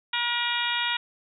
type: harmonic tone with a mistuned harmonic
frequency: 477.7 Hz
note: A#4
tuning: 42 cents sharp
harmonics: 2 / 3 / 4 / 5 / 6 / 7 / 8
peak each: -32 / -32 / -32 / -32 / -32 / -32 / -32 dBFS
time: 0.13-0.97 s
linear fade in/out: 5 ms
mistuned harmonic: 8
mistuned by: -47 cents
effects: none